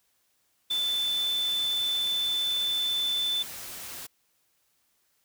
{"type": "tone in noise", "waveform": "sine", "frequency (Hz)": 3520, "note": "A7", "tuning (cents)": 0, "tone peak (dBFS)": -25, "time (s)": [0.7, 3.43], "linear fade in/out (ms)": 10, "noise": "white", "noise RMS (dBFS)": -40, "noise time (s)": [0.7, 4.07], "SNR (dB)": 12, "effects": ["white hiss -71 dBFS RMS until 5.24 s"]}